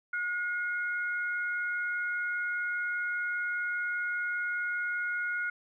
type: tone pair together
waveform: sine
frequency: 1441 / 2144 Hz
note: F#6 / C7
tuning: -46 / +42 cents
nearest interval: perfect fifth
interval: 688 cents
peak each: -30 / -38 dBFS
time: 0.13-5.5 s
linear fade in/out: 5 ms
effects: none